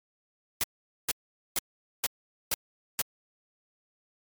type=noise bursts; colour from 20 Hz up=white; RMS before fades=-27 dBFS; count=6; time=0.61-3.016 s; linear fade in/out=0 ms; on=26 ms; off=450 ms; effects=MP3 96 kbps